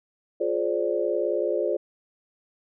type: chord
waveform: sine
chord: D half-diminished seventh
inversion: first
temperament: just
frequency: 352.4 / 422.9 / 528.6 / 587.3 Hz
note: F4 / Ab4 / C5 / D5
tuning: +16 / +31 / +18 / 0 cents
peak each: -28 dBFS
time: 0.4-1.77 s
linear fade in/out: 10 ms
effects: none